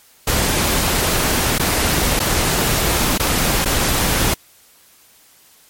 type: noise with dropouts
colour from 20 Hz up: pink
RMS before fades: -17 dBFS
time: 0.27-4.34 s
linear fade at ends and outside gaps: 5 ms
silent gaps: 1.583-1.595 / 2.194-2.2 / 3.178-3.196 / 3.646-3.656 s
effects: white hiss -50 dBFS RMS until 5.69 s + MP3 64 kbps